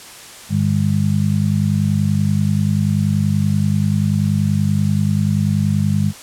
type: harmonic tone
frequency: 50.4 Hz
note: G1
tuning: 49 cents sharp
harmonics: 2 / 3 / 4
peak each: -18 / -18 / -18 dBFS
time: 0.49-6.13 s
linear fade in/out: 50 ms
effects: white hiss -37 dBFS RMS until 6.22 s + low-pass 10000 Hz 12 dB/octave